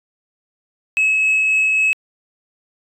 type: tone with tremolo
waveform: sine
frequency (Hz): 2577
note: E7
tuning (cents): -40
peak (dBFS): -10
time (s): 0.97-1.93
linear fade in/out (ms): 0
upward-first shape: triangle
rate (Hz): 3.7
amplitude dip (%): 25
effects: tanh soft clip ceiling -11 dBFS